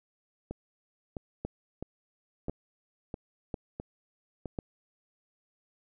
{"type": "two click trains", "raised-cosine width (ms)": 2, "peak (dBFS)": [-20, -23], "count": [4, 7], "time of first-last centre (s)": [[1.45, 4.588], [0.51, 4.457]], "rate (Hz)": [0.956, 1.52], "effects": []}